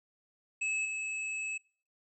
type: tone with level steps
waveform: square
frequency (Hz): 2595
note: E7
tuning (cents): -28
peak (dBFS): -31 / -35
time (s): 0.61-1.58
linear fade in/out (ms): 10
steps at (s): 0.85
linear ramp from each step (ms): 2
effects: noise-tail reverb RT60 0.5 s tail -24 dB re dry + resampled to 24000 Hz